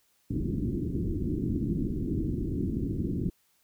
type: low-pass noise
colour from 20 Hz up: white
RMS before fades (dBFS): -30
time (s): 0.3-3.3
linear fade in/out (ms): 10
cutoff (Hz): 340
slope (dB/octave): 48
effects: white hiss -69 dBFS RMS until 3.63 s